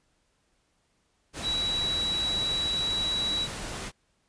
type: tone in noise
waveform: sine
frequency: 3904 Hz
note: B7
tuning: 21 cents flat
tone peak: -26 dBFS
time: 1.42-3.48 s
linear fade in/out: 50 ms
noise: pink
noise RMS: -36 dBFS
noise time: 1.33-3.92 s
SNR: +7 dB
effects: pink hiss -71 dBFS RMS until 4.28 s + resampled to 22050 Hz